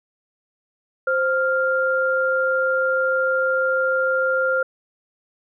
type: tone pair together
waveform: sine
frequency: 523.2 / 1396.9 Hz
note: C5 / F6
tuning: 0 / 0 cents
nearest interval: octave + perfect fourth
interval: 1700 cents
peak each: -20 dBFS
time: 1.07-4.63 s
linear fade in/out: 5 ms
effects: none